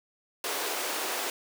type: high-pass noise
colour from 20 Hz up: pink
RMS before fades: -32 dBFS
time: 0.44-1.3 s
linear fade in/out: 2 ms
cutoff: 370 Hz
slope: 24 dB/octave
effects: none